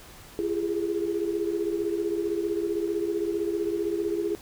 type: tone cluster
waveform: sine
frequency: 339.1 / 405.5 / 421 Hz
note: E4 / G#4 / G#4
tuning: +49 / -41 / +24 cents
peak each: -28 / -29 / -33 dBFS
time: 0.39-4.35 s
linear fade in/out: 0 ms
effects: pink hiss -48 dBFS RMS until 4.41 s